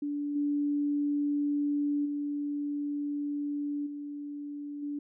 sine tone with level steps, 290 Hz, D4, 22 cents flat, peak -30 / -26 / -30 / -36 / -32 dBFS, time 0.02-4.99 s, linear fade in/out 5 ms, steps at 0.35 / 2.05 / 3.86 / 4.82 s, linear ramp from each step 10 ms, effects none

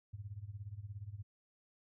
sine tone with tremolo, 102.1 Hz, G#2, 29 cents flat, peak -40 dBFS, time 0.13-1.23 s, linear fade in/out 10 ms, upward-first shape sine, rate 17 Hz, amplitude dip 85%, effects none

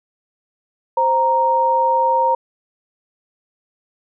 sine tone pair together, 523.3 / 932.4 Hz, C5 / A#5, 0 / 0 cents, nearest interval minor seventh, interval 1000 cents, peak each -19 / -14 dBFS, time 0.97-2.35 s, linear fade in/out 5 ms, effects none

